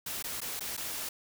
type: noise with dropouts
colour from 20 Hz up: white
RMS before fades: -37 dBFS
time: 0.06-1.09 s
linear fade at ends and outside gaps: 5 ms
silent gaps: 0.226-0.24 / 0.405-0.415 / 0.595-0.606 / 0.768-0.775 s
effects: none